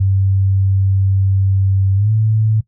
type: tone with pitch glide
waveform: sine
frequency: 96.7 to 109.17 Hz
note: G2 to A2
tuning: -23 to -13 cents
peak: -11 dBFS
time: 0-2.61 s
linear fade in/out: 10 ms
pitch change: +210 cents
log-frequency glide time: 1.95-2.11 s
effects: noise-tail reverb RT60 0.1 s tail -18 dB re dry